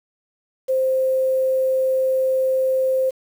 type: tone with quantisation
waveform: sine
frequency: 523.3 Hz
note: C5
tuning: in tune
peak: -16 dBFS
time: 0.68-3.11 s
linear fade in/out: 20 ms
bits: 7
effects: none